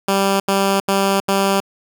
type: tone bursts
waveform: 10% pulse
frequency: 196 Hz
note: G3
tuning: in tune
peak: -6 dBFS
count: 4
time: 0.08-1.603 s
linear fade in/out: 5 ms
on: 320 ms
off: 81 ms
effects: 8-bit